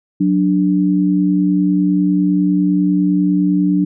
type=tone pair together; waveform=sine; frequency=183.74 / 293.7 Hz; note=F#3 / D4; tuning=-12 / 0 cents; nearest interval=minor sixth; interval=812 cents; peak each=-14 dBFS; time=0.2-3.85 s; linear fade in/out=10 ms; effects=none